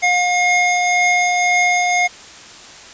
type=tone pair together; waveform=square; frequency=714.7 / 2146 Hz; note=F5 / C7; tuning=+40 / +43 cents; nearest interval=octave + perfect fifth; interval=1903 cents; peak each=-17 / -16 dBFS; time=0.02-2.08 s; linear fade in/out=20 ms; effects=white hiss -38 dBFS RMS until 2.93 s + resampled to 16000 Hz